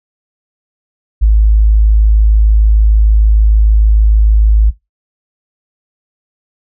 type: tone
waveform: sine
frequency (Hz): 53.3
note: G#1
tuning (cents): +46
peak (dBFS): -4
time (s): 1.21-4.71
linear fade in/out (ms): 20
effects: noise-tail reverb RT60 0.2 s tail -20 dB re dry